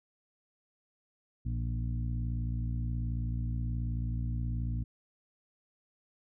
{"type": "harmonic tone with a mistuned harmonic", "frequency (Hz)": 58.7, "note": "A#1", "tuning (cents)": 13, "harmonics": [1, 2, 3, 4, 5], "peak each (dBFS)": [-33, -34, -46, -43, -50], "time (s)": [1.45, 4.84], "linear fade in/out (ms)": 10, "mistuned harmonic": 3, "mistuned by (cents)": -47, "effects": []}